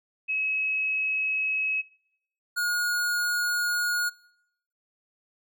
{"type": "tone pair in turn", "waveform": ["sine", "square"], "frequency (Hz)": [2565, 1439.6], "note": ["E7", "F#6"], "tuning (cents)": [-48, -48], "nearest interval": "minor seventh", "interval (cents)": 1000, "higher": "first", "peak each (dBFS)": -25, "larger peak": "neither", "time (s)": [[0.28, 1.82], [2.56, 4.1]], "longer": "neither", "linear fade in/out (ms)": 20, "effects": ["noise-tail reverb RT60 0.8 s tail -24 dB re dry"]}